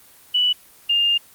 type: tone pair in turn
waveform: sine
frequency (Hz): 2960 / 2811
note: F#7 / F7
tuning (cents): 0 / +11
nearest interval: minor second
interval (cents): 89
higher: first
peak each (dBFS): -15 / -15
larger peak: neither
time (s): 0.34-0.53 / 0.89-1.18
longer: second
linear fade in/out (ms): 10
effects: white hiss -49 dBFS RMS until 1.34 s + Opus 24 kbps